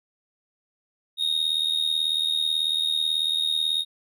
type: tone with amplitude modulation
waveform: triangle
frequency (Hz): 3729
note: A#7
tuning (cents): 0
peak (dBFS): -17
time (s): 1.17-3.85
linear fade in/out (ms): 50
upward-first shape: sine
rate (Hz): 78.2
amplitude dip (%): 75
effects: none